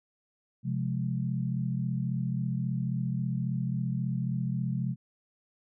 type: chord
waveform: sine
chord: F minor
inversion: second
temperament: just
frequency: 130.96 / 174.61 / 209.5 Hz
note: C3 / F3 / Ab3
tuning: +2 / 0 / +15 cents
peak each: -30 / -33 / -35 dBFS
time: 0.63-4.96 s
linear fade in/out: 50 ms
effects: none